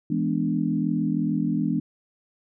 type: chord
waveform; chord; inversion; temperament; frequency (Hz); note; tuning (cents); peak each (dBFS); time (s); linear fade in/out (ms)
sine; E dominant seventh; none; equal; 164.81 / 207.7 / 246.9 / 293.7; E3 / G#3 / B3 / D4; 0 / 0 / 0 / 0; -27; 0.1-1.8; 5
effects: none